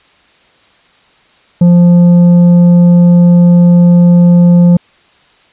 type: tone with tanh clipping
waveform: sine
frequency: 174.61 Hz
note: F3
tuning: in tune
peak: -3 dBFS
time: 1.61-4.77 s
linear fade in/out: 5 ms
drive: 6 dB
effects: white hiss -47 dBFS RMS until 5.52 s + resampled to 8000 Hz